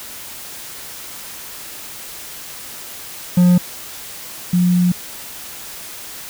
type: tone pair in turn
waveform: triangle / sine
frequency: 178.2 / 178.2 Hz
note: F3 / F3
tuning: +35 / +35 cents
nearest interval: unison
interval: 0 cents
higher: neither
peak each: -6 / -11 dBFS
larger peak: first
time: 3.37-3.58 / 4.53-4.92 s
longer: second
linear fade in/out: 5 ms
effects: white hiss -33 dBFS RMS until 6.29 s